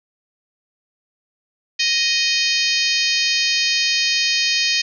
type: harmonic tone with a mistuned harmonic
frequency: 622.3 Hz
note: D#5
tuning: in tune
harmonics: 3 / 4 / 5 / 6 / 7 / 8 / 9 / 10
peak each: -26 / -22 / -25 / -26 / -22 / -23 / -28 / -28 dBFS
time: 1.79-4.82 s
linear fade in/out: 10 ms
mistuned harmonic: 10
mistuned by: +53 cents
effects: none